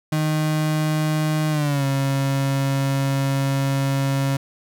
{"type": "tone with pitch glide", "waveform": "35% pulse", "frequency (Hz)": [154.6, 136.94], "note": ["D#3", "C#3"], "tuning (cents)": [-11, -21], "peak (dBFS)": -17, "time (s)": [0.12, 4.37], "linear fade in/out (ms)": 5, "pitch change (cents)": -210, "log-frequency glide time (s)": [1.5, 1.85], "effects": []}